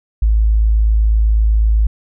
sine tone, 54 Hz, A1, 32 cents flat, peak -9 dBFS, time 0.22-1.87 s, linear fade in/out 5 ms, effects none

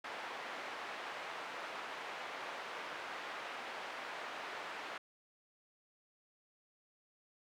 pink band-pass noise, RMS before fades -45 dBFS, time 0.04-4.98 s, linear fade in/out 5 ms, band 680 to 2400 Hz, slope 12 dB/octave, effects none

